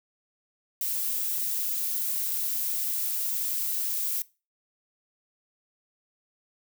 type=noise; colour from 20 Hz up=violet; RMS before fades=-29 dBFS; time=0.81-4.22 s; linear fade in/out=2 ms; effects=noise-tail reverb RT60 0.3 s tail -21 dB re dry